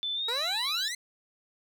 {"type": "tone with pitch glide", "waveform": "sine", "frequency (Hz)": [3520, 3951], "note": ["A7", "B7"], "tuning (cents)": [0, 0], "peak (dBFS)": -29, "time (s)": [0.03, 0.88], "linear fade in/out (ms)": 0, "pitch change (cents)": 200, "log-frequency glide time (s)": [0.14, 0.35]}
{"type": "exponential sweep", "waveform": "15% pulse", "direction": "up", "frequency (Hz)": [446.8, 2100], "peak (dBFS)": -26, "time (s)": [0.28, 0.95], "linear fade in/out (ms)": 5}
{"effects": []}